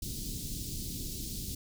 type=band-stop noise; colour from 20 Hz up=pink; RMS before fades=-38 dBFS; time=0.02-1.55 s; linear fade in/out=5 ms; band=310 to 4000 Hz; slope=24 dB/octave; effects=none